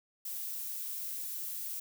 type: noise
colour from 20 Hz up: violet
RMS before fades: -39 dBFS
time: 0.25-1.8 s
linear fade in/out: 5 ms
effects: none